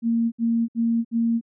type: tone bursts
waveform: sine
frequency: 230.9 Hz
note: A#3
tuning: 16 cents flat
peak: -18 dBFS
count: 4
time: 0.02-1.412 s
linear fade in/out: 50 ms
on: 300 ms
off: 64 ms
effects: none